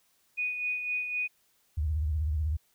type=tone with tremolo; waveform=sine; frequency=2476 Hz; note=D#7; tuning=9 cents flat; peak=-27 dBFS; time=0.37-1.28 s; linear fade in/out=20 ms; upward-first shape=sine; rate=3.9 Hz; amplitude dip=50%
type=tone with vibrato; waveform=sine; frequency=76.6 Hz; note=D#2; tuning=27 cents flat; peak=-26 dBFS; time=1.77-2.57 s; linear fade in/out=10 ms; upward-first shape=triangle; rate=16 Hz; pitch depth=170 cents each way
effects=white hiss -69 dBFS RMS until 2.74 s